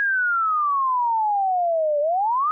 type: exponential two-way sweep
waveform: sine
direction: down then up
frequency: 1661.2 to 575 to 1278 Hz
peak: -18 dBFS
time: 0-2.51 s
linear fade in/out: 0 ms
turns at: 2 s
effects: none